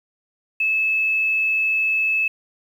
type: tone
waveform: sine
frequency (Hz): 2606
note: E7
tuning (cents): -20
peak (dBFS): -17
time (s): 0.6-2.28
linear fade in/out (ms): 5
effects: 8-bit